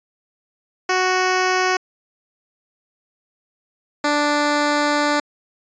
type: tone pair in turn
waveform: 10% pulse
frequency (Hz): 370 / 293.7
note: F#4 / D4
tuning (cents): 0 / 0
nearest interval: major third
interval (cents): 400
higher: first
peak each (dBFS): -8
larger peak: neither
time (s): 0.89-1.77 / 4.04-5.2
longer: second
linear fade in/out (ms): 5
effects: resampled to 16000 Hz